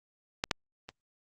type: clicks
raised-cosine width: 0.2 ms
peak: -11 / -9 / -24 dBFS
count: 3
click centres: 0.439 / 0.512 / 0.89 s
effects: Opus 48 kbps